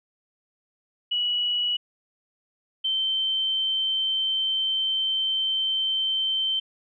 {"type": "tone pair in turn", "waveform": "sine", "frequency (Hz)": [2931, 3105], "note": ["F#7", "G7"], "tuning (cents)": [-17, -17], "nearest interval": "minor second", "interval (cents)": 100, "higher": "second", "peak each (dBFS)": [-22, -22], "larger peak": "neither", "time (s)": [[1.11, 1.77], [2.84, 6.6]], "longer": "second", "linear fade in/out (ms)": 10, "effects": []}